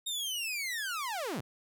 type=linear sweep; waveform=sawtooth; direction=down; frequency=3729 to 92 Hz; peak=-30 dBFS; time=0.06-1.41 s; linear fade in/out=10 ms; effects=none